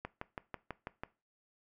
click train, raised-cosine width 0.5 ms, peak -24 dBFS, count 7, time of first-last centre 0.05-1.035 s, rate 6.09 Hz, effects noise-tail reverb RT60 0.3 s tail -19 dB re dry

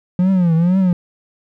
triangle tone with vibrato, 176.3 Hz, F3, 17 cents sharp, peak -9 dBFS, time 0.19-0.93 s, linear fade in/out 2 ms, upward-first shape triangle, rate 2.1 Hz, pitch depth 170 cents each way, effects none

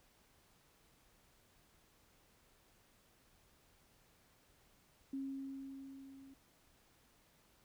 sine tone with level ramp, 270.9 Hz, C#4, 40 cents flat, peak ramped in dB -38 to -55 dBFS, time 5.13-6.34 s, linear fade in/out 5 ms, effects pink hiss -70 dBFS RMS until 7.64 s

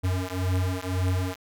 square beating tone pair, 91.2 / 93.1 Hz, F#2 / F#2, -24 / +11 cents, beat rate 1.9 Hz, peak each -28 dBFS, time 0.03-1.36 s, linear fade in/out 20 ms, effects none

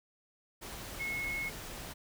sine tone in noise, 2178 Hz, C#7, 31 cents flat, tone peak -34 dBFS, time 0.99-1.5 s, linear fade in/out 20 ms, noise pink, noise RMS -44 dBFS, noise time 0.61-1.94 s, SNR +7 dB, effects none

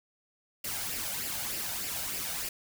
white noise with flanger, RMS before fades -35 dBFS, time 0.64-2.49 s, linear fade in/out 5 ms, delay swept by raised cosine 0.39 to 1.39 ms, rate 3.3 Hz, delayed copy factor +0.55, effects none

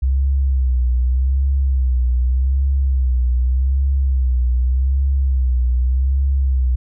sine tone with vibrato, 64.7 Hz, C2, 19 cents flat, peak -13 dBFS, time 0.02-6.76 s, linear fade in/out 10 ms, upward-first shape sine, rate 0.84 Hz, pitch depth 89 cents each way, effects none

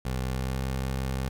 20% pulse tone with pitch glide, 64.2 to 65.7 Hz, C2 to C2, -32 to +8 cents, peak -23 dBFS, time 0.05-1.29 s, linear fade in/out 5 ms, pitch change +40 cents, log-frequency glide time 0.25-0.63 s, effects 9-bit

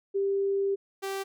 sine / sawtooth tone pair in turn, 394.6 / 389.8 Hz, G4 / G4, +11 / -10 cents, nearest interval unison, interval 21 cents, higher first, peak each -24 / -27 dBFS, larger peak first, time 0.14-0.76 / 1.02-1.24 s, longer first, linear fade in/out 20 ms, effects none

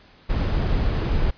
brown noise, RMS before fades -21 dBFS, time 0.29-1.31 s, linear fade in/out 10 ms, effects pink hiss -52 dBFS RMS until 1.37 s + resampled to 11025 Hz

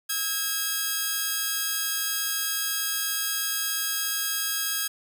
5% pulse tone pair together, 1294 / 1631.7 Hz, E6 / G#6, -32 / -31 cents, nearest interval major third, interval 401 cents, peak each -22 / -15 dBFS, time 0.09-4.88 s, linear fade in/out 10 ms, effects none

